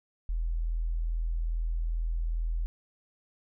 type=tone; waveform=sine; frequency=41.2 Hz; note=E1; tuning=in tune; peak=-27 dBFS; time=0.29-2.66 s; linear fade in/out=0 ms; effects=none